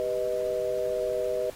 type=chord; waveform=sine; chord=G augmented; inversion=none; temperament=equal; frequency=392 / 493.9 / 622.3 Hz; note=G4 / B4 / D#5; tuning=0 / 0 / 0 cents; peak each=-33 / -29 / -29 dBFS; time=0-1.5 s; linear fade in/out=0 ms; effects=pink hiss -48 dBFS RMS until 1.55 s + AAC 48 kbps